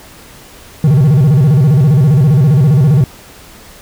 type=tone with vibrato; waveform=triangle; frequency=141.2 Hz; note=C#3; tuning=32 cents sharp; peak=-3 dBFS; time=0.84-3.04 s; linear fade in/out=2 ms; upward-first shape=square; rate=15 Hz; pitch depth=190 cents each way; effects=pink hiss -37 dBFS RMS until 3.81 s